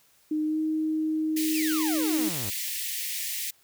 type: tone with pitch glide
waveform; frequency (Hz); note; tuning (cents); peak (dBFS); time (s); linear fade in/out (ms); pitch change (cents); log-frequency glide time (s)
sine; 307.5 to 313.2; D#4 to D#4; -20 to +11; -24; 0.31-2.29; 5; +31; 0.45-0.59
type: high-pass noise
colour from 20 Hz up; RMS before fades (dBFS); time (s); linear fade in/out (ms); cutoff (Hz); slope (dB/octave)
white; -32; 1.36-3.51; 10; 1800; 96
type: exponential sweep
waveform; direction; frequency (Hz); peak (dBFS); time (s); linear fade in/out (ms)
sawtooth; down; 2794 to 89.6; -30; 1.54-2.5; 5
effects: white hiss -62 dBFS RMS until 3.63 s